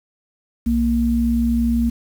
sine tone pair together, 61.74 / 233.1 Hz, B1 / A#3, 0 / 0 cents, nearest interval octave + major seventh, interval 2300 cents, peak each -21 / -16 dBFS, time 0.66-1.9 s, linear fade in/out 10 ms, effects 7-bit

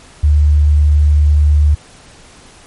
sine tone, 74.2 Hz, D2, 18 cents sharp, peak -6 dBFS, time 0.23-1.75 s, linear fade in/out 10 ms, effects pink hiss -41 dBFS RMS until 2.66 s + MP3 48 kbps

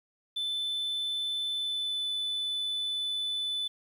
sine tone with pitch glide, 3520 to 3498 Hz, A7 to A7, 0 to -11 cents, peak -27 dBFS, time 0.36-3.68 s, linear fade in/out 10 ms, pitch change -11 cents, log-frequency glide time 1.51-2.06 s, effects tanh soft clip ceiling -28 dBFS + 10-bit

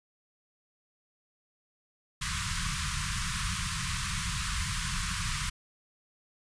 pink band-stop noise, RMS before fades -32 dBFS, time 2.21-5.5 s, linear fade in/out 10 ms, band 190 to 1000 Hz, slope 96 dB/octave, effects resampled to 22050 Hz

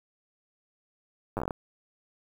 slowing click train, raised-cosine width 1 ms, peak -17 dBFS, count 9, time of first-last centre 1.37-1.508 s, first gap 9 ms, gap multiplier 1.18, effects 8-bit

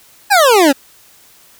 25% pulse exponential sweep, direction down, 855 to 260.5 Hz, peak -3 dBFS, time 0.3-0.73 s, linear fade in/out 20 ms, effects white hiss -46 dBFS RMS until 1.59 s

